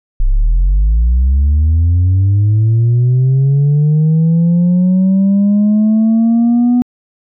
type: linear sweep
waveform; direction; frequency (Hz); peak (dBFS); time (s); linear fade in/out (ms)
sine; up; 30.3 to 246.9; -5; 0.2-6.82; 0
effects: tanh soft clip ceiling -6 dBFS